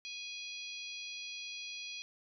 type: harmonic tone with a mistuned harmonic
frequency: 829 Hz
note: G#5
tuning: 3 cents flat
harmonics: 3 / 4 / 5 / 6 / 7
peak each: -45 / -47 / -49 / -51 / -52 dBFS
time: 0.05-2.02 s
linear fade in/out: 0 ms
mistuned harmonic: 6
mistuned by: -68 cents
effects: none